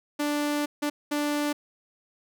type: tone bursts at uneven times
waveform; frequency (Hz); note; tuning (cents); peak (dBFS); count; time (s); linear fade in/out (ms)
sawtooth; 293.7; D4; 0; -21; 3; 0.19-0.66 / 0.82-0.9 / 1.11-1.53; 10
effects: none